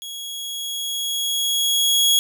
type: tone with level ramp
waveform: sawtooth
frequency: 3326 Hz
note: G#7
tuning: 2 cents sharp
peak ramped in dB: -28 to -10 dBFS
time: 0.02-2.19 s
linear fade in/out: 0 ms
effects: none